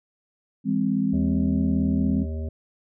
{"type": "chord", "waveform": "sine", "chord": "E augmented", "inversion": "none", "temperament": "equal with one note detuned", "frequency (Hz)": [164.81, 204, 261.6], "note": ["E3", "G#3", "B#3"], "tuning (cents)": [0, -31, 0], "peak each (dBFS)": [-28, -23, -24], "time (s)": [0.64, 2.26], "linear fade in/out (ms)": 50}
{"type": "harmonic tone", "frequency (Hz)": 79, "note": "D#2", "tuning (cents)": 27, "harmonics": [1, 3, 5, 7, 8], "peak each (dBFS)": [-27, -37, -41, -44, -45], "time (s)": [1.13, 2.49], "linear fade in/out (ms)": 5}
{"effects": []}